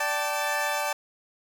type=chord; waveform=20% pulse; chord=D suspended fourth; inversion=none; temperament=equal with one note detuned; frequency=587.3 / 771 / 880 Hz; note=D5 / G5 / A5; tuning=0 / -29 / 0 cents; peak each=-25 / -27 / -24 dBFS; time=0-0.93 s; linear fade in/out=5 ms; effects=none